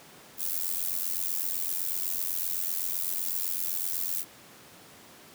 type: noise with amplitude modulation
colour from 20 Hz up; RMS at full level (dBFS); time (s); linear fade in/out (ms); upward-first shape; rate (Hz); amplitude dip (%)
violet; -27; 0.37-4.25; 50; sine; 87.9; 90
effects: pink hiss -51 dBFS RMS until 5.34 s + high-pass 150 Hz 12 dB/octave